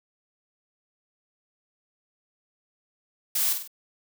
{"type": "noise with echo", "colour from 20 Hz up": "blue", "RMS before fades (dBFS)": -25, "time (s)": [3.35, 3.53], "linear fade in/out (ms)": 5, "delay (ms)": 49, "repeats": 3, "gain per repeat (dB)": -6, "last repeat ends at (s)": 3.677, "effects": []}